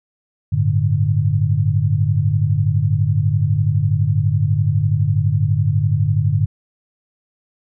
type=chord; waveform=sine; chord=G suspended second; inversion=none; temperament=equal; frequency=98 / 110 / 146.83 Hz; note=G2 / A2 / D3; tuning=0 / 0 / 0 cents; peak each=-18 dBFS; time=0.52-6.46 s; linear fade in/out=10 ms; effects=none